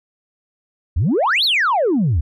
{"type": "exponential two-way sweep", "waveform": "sine", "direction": "up then down", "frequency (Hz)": [68.1, 4538, 68.1], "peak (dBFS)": -12, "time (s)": [0.96, 2.21], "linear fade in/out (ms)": 10, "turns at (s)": 1.44, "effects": ["tanh soft clip ceiling -11 dBFS"]}